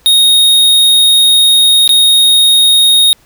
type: tone with dropouts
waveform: square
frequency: 3729 Hz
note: A#7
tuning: in tune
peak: -5 dBFS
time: 0.06-3.13 s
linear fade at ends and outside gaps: 0 ms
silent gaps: 1.877-1.892 s
effects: pink hiss -48 dBFS RMS until 3.25 s